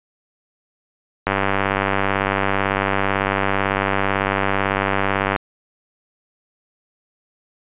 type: click train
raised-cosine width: 0.5 ms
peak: -3 dBFS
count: 402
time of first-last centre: 1.27-5.362 s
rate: 98 Hz
effects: resampled to 8000 Hz